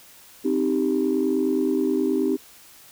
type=chord; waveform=sine; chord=C minor; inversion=none; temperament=equal; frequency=261.6 / 311.1 / 392 Hz; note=C4 / Eb4 / G4; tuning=0 / 0 / 0 cents; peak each=-23 dBFS; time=0.44-2.37 s; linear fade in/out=20 ms; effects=tanh soft clip ceiling -12 dBFS + white hiss -49 dBFS RMS until 2.91 s